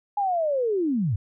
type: linear sweep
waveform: sine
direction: down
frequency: 834 to 87.31 Hz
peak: -21 dBFS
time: 0.17-1.16 s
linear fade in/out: 5 ms
effects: none